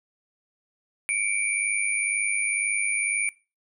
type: tone cluster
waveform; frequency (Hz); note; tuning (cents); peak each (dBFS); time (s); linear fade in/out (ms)
sine; 2264 / 2366 / 9570; C#7 / D7 / D9; +36 / +12 / +32; -27; 1.09-3.29; 0
effects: noise-tail reverb RT60 0.3 s tail -21 dB re dry